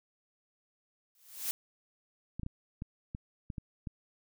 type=noise with exponential growth; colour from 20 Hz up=blue; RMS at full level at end=-31 dBFS; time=1.15-1.51 s; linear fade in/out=0 ms; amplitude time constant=78 ms
type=clicks; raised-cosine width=5 ms; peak=-26 dBFS; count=8; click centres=2.396 / 2.433 / 2.464 / 2.821 / 3.149 / 3.502 / 3.582 / 3.872 s
effects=none